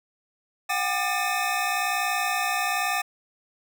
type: tone cluster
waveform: square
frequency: 729 / 790 / 1202 / 1784 / 2540 Hz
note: F#5 / G5 / D6 / A6 / D#7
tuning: -26 / +13 / +40 / +23 / +35 cents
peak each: -31 dBFS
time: 0.69-3.02 s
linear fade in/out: 10 ms
effects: none